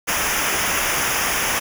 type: noise with comb filter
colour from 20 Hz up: pink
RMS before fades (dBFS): -21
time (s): 0.07-1.6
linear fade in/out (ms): 20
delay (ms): 0.24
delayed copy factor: -0.8
effects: none